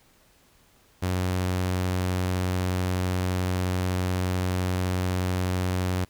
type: tone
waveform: sawtooth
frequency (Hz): 91.6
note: F#2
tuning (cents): -17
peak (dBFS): -20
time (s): 1.02-6.05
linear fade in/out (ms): 10
effects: pink hiss -60 dBFS RMS until 6.09 s